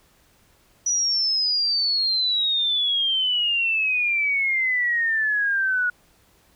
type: exponential sweep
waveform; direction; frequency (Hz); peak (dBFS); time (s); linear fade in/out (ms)
sine; down; 5900 to 1450; -19; 0.86-5.9; 5
effects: pink hiss -59 dBFS RMS until 6.55 s